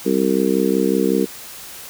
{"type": "harmonic tone", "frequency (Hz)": 65.41, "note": "C2", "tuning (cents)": 0, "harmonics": [3, 4, 5, 6, 7], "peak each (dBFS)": [-21, -21, -21, -21, -21], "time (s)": [0.05, 1.26], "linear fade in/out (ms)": 20, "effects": ["white hiss -36 dBFS RMS until 1.89 s"]}